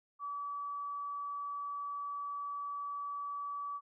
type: tone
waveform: sine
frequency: 1147 Hz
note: D6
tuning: 41 cents flat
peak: -37 dBFS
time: 0.19-3.81 s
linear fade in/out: 50 ms
effects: none